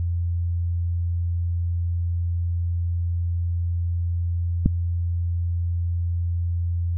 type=click; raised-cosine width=5 ms; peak=-3 dBFS; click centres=4.66 s; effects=added 86 Hz sine -21 dBFS peak until 6.97 s